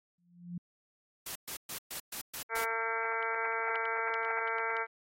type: tone with exponential growth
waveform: sine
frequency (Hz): 175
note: F3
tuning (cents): +4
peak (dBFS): -34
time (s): 0.18-0.58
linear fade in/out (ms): 5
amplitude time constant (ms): 86
type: noise bursts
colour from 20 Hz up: white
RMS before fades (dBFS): -40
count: 7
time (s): 1.26-2.645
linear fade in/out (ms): 5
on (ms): 95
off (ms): 120
type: harmonic tone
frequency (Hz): 226.5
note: A#3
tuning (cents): -50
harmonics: 2 / 3 / 4 / 5 / 6 / 7 / 8 / 9 / 10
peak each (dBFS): -39 / -43 / -38 / -45 / -37 / -38 / -46 / -40 / -41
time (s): 2.49-4.87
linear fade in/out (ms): 50
effects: AAC 48 kbps